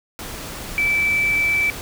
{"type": "tone in noise", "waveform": "sine", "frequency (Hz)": 2319, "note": "D7", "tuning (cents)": -22, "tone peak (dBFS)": -16, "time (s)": [0.78, 1.7], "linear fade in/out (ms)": 0, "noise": "pink", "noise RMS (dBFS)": -32, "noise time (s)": [0.19, 1.81], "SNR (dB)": 13, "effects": []}